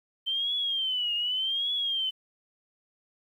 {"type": "tone with vibrato", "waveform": "sine", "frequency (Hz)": 3105, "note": "G7", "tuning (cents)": -17, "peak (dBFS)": -26, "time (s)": [0.26, 2.11], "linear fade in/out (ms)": 20, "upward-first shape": "triangle", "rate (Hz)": 0.85, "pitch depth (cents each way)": 160, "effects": ["10-bit"]}